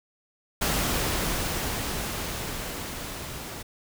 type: noise with level ramp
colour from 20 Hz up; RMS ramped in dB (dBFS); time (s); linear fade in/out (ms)
pink; -25 to -38; 0.61-3.63; 10
effects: none